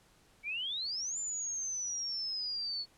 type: exponential two-way sweep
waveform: sine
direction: up then down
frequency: 2243 to 7190 to 4380 Hz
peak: -34 dBFS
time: 0.43-2.86 s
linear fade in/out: 50 ms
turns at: 1.18 s
effects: pink hiss -65 dBFS RMS until 2.97 s + low-pass 11000 Hz 12 dB/octave